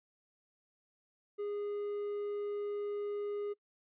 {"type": "tone", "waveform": "triangle", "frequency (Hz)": 411.1, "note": "G#4", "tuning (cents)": -18, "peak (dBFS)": -33, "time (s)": [1.38, 3.54], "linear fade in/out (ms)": 20, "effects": ["noise-tail reverb RT60 0.1 s tail -25 dB re dry", "resampled to 8000 Hz"]}